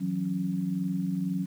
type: tone cluster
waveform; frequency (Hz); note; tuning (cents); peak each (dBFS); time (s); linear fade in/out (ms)
sine; 160.9 / 182.9 / 275.2; E3 / F#3 / C#4; -42 / -20 / -12; -35 / -28 / -34; 0-1.46; 20
effects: 9-bit